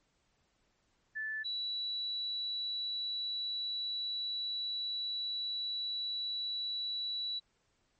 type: tone pair in turn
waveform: sine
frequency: 1748 / 3935 Hz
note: A6 / B7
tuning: -12 / -7 cents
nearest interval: octave + major second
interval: 1405 cents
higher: second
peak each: -35 / -34 dBFS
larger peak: second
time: 1.15-1.44 / 1.44-7.4 s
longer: second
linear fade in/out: 20 ms
effects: pink hiss -75 dBFS RMS until 7.99 s + MP3 32 kbps